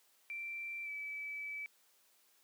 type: tone with pitch glide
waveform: sine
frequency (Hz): 2349 to 2301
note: D7 to D7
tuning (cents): 0 to -36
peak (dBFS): -40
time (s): 0.3-1.66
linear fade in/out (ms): 0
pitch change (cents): -36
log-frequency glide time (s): 0.84-0.89
effects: white hiss -70 dBFS RMS until 2.43 s + high-pass 300 Hz 12 dB/octave